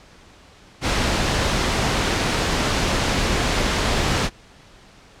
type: noise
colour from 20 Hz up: pink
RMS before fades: -20 dBFS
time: 0.81-4.3 s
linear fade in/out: 50 ms
effects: pink hiss -48 dBFS RMS until 5.2 s + low-pass 6000 Hz 12 dB/octave